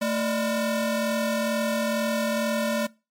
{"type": "ring-modulated tone", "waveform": "40% pulse", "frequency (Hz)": 406.2, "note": "G#4", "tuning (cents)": -38, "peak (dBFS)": -19, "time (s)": [0.01, 2.87], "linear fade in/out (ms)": 10, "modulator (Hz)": 182, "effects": ["noise-tail reverb RT60 0.3 s tail -23 dB re dry", "MP3 64 kbps"]}